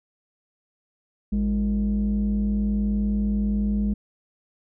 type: tone pair together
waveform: sine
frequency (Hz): 54.8 / 205.7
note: A1 / G#3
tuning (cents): -6 / -16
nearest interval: octave + major seventh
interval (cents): 2290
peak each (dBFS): -23 / -20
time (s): 1.32-3.94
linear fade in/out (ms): 10
effects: tanh soft clip ceiling -17 dBFS